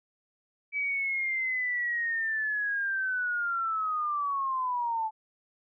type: linear sweep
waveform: sine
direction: down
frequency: 2297 to 864 Hz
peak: -27 dBFS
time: 0.72-5.11 s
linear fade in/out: 50 ms
effects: none